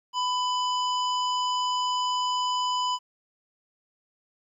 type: harmonic tone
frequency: 998 Hz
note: B5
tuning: 18 cents sharp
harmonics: 1 / 3 / 5 / 7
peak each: -25 / -31 / -37 / -41 dBFS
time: 0.13-2.99 s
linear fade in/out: 50 ms
effects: 11-bit